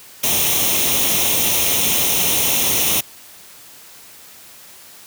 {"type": "noise with comb filter", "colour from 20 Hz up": "white", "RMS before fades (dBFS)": -17, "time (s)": [0.23, 3.01], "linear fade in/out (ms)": 10, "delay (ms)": 0.32, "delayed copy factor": 0.65, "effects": ["white hiss -42 dBFS RMS until 5.06 s", "high-pass 60 Hz 12 dB/octave"]}